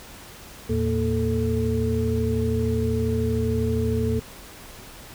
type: tone cluster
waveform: sine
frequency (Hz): 81.1 / 113.9 / 231.6 / 438.4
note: E2 / A#2 / A#3 / A4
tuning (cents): -28 / -40 / -11 / -6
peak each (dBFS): -26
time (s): 0.69-4.2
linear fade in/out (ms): 10
effects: pink hiss -43 dBFS RMS until 5.14 s